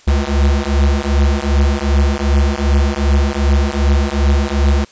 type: beating tone pair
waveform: square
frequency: 69 / 71.6 Hz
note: C#2 / D2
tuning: -7 / -43 cents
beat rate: 2.6 Hz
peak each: -15 dBFS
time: 0.07-4.85 s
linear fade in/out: 10 ms
effects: white hiss -46 dBFS RMS until 4.91 s + resampled to 16000 Hz